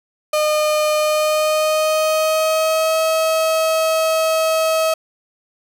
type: tone with pitch glide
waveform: 35% pulse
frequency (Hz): 609 to 640.8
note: D#5 to E5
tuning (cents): -37 to -49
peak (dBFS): -13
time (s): 0.33-4.94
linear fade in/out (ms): 5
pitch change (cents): +88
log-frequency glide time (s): 0.96-3
effects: none